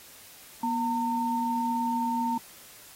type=tone pair together; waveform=sine; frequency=240.8 / 910 Hz; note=B3 / A#5; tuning=-44 / -42 cents; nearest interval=octave + major seventh; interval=2302 cents; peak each=-29 / -27 dBFS; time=0.63-2.38 s; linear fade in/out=5 ms; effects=white hiss -50 dBFS RMS until 2.95 s + AAC 48 kbps